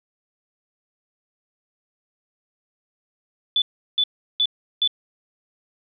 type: tone bursts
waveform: sine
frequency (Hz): 3480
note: A7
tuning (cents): -20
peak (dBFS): -16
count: 4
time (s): 3.56-4.876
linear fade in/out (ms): 2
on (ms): 59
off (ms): 360
effects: none